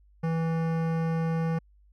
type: tone with hard clipping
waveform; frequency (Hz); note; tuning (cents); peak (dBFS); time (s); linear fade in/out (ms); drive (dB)
sine; 163.6; E3; -13; -27; 0.23-1.59; 10; 17
effects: added 50 Hz sine -56 dBFS peak until 1.92 s